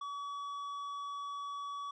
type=tone with tanh clipping; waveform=sine; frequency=1137 Hz; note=C#6; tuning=44 cents sharp; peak=-40 dBFS; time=0.01-1.91 s; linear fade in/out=5 ms; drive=8 dB; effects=none